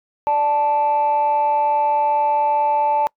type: tone pair together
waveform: sine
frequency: 587.3 / 877.6 Hz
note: D5 / A5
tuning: 0 / -5 cents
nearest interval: perfect fifth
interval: 695 cents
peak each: -21 / -14 dBFS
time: 0.27-3.07 s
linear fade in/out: 0 ms
effects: noise-tail reverb RT60 0.1 s tail -26 dB re dry + tanh soft clip ceiling -11 dBFS